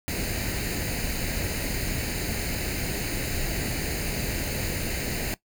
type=noise with comb filter; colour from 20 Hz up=pink; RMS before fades=-29 dBFS; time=0.08-5.34 s; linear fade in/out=0 ms; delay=0.44 ms; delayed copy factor=+0.7; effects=noise-tail reverb RT60 0.1 s tail -18 dB re dry